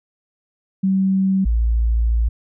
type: tone pair in turn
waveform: sine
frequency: 191.5 / 56.93 Hz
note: G3 / A#1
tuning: -40 / -40 cents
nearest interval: octave + major sixth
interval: 2100 cents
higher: first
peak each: -14 dBFS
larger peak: neither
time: 0.83-1.45 / 1.45-2.29 s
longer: second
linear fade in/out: 10 ms
effects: none